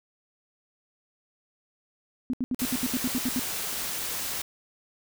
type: tone bursts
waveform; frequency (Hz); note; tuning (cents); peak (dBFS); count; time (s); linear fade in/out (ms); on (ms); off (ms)
sine; 252.5; B3; +39; -24; 11; 2.3-3.394; 0; 34; 72
type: noise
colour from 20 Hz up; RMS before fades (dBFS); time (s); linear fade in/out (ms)
white; -32; 2.59-4.42; 5
effects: none